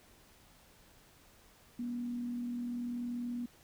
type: tone with frequency modulation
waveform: sine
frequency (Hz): 241.4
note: B3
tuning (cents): -39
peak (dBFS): -35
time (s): 1.79-3.46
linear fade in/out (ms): 5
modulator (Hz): 40.7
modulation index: 0.23
effects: pink hiss -62 dBFS RMS until 3.63 s